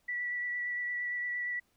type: tone with vibrato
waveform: sine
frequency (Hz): 1954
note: B6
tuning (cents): -19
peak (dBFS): -32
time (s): 0.08-1.6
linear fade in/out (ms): 10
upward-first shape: triangle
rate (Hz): 8.7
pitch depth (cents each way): 16
effects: pink hiss -73 dBFS RMS until 1.76 s